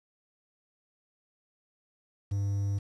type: tone with quantisation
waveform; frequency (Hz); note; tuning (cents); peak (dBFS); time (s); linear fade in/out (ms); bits
triangle; 100; G2; +35; -25; 2.31-2.79; 10; 9
effects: resampled to 24000 Hz